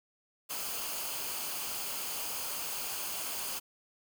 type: noise with comb filter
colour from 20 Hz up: white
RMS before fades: -37 dBFS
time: 0.49-3.6 s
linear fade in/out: 20 ms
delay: 0.53 ms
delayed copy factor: -0.5
effects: none